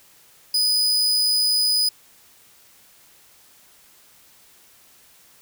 40% pulse tone, 4978 Hz, D#8, in tune, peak -16 dBFS, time 0.54-1.89 s, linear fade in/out 5 ms, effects white hiss -53 dBFS RMS until 5.41 s

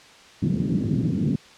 pink band-pass noise, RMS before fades -23 dBFS, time 0.42-1.36 s, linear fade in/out 5 ms, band 130 to 260 Hz, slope 24 dB/octave, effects white hiss -48 dBFS RMS until 1.57 s + low-pass 5000 Hz 12 dB/octave

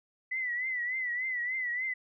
sine tone with vibrato, 1994 Hz, B6, 16 cents sharp, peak -30 dBFS, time 0.31-1.94 s, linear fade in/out 10 ms, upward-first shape triangle, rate 3.4 Hz, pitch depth 93 cents each way, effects none

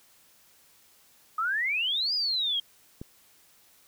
sine exponential two-way sweep, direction up then down, 1237 to 5020 to 3187 Hz, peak -25 dBFS, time 1.38-2.6 s, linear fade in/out 5 ms, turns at 2.14 s
click, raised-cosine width 3 ms, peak -25 dBFS, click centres 3.015 s
effects white hiss -60 dBFS RMS until 3.87 s

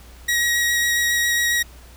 sawtooth tone with vibrato, 1900 Hz, A#6, 33 cents sharp, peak -14 dBFS, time 0.28-1.63 s, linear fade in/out 10 ms, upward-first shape sine, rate 7.3 Hz, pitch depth 10 cents each way, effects added 60 Hz sine -42 dBFS peak until 1.96 s + pink hiss -48 dBFS RMS until 1.96 s

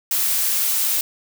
blue noise, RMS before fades -20 dBFS, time 0.11-1.01 s, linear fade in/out 2 ms, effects none

